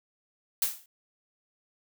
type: noise with exponential decay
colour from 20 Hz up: blue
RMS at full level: -23 dBFS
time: 0.62-0.86 s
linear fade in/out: 2 ms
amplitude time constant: 52 ms
effects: none

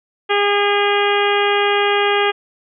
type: harmonic tone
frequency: 407.3 Hz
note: G#4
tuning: 34 cents flat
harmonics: 1 / 2 / 3 / 4 / 5 / 6 / 7 / 8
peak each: -17 / -20 / -22 / -23 / -24 / -25 / -25 / -26 dBFS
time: 0.29-2.32 s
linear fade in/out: 20 ms
effects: none

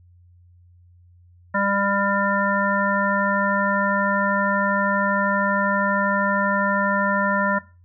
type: harmonic tone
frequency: 199.3 Hz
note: G3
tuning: 29 cents sharp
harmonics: 1 / 3 / 5 / 7 / 9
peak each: -25 / -25 / -25 / -25 / -25 dBFS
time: 1.54-7.59 s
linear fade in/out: 10 ms
effects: noise-tail reverb RT60 0.3 s tail -18 dB re dry + added 88 Hz sine -49 dBFS peak until 7.84 s

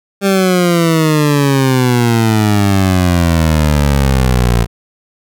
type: exponential sweep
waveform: 20% pulse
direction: down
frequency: 199.1 to 57 Hz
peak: -4 dBFS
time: 0.21-4.67 s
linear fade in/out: 50 ms
effects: none

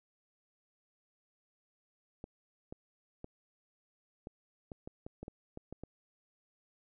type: clicks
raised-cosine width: 2 ms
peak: -30 dBFS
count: 12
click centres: 2.241 / 2.725 / 3.244 / 4.271 / 4.718 / 4.875 / 5.065 / 5.23 / 5.281 / 5.574 / 5.726 / 5.836 s
effects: none

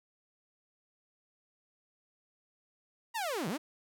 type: linear two-way sweep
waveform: sawtooth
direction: down then up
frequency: 967 to 146.83 to 333 Hz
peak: -29 dBFS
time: 3.14-3.58 s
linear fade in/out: 20 ms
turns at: 3.48 s
effects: none

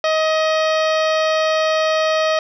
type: harmonic tone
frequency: 630 Hz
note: D#5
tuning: 21 cents sharp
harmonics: 1 / 2 / 3 / 4 / 5 / 6 / 7 / 8 / 9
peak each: -16 / -22 / -26 / -28 / -30 / -32 / -33 / -34 / -35 dBFS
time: 0.04-2.39 s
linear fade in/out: 2 ms
effects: none

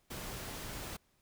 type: noise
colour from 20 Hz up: pink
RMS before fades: -43 dBFS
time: 0.1-0.97 s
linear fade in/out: 10 ms
effects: pink hiss -73 dBFS RMS until 1.21 s

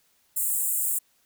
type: high-pass noise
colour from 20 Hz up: pink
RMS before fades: -26 dBFS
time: 0.36-0.99 s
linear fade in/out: 10 ms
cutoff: 7400 Hz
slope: 96 dB/octave
effects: white hiss -66 dBFS RMS until 1.25 s

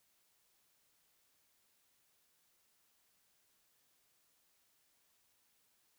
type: silence
effects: white hiss -75 dBFS RMS until 5.98 s

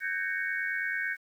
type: tone cluster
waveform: sine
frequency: 1529 / 1618 / 1835 / 2226 Hz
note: G6 / G#6 / A#6 / C#7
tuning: -44 / -46 / -28 / +7 cents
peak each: -34 / -34 / -36 / -35 dBFS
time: 0-1.17 s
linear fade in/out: 50 ms
effects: 10-bit

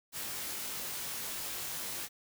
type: noise with comb filter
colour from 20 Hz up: white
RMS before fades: -39 dBFS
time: 0.12-2.09 s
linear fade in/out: 50 ms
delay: 20 ms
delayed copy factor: +0.65
effects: none

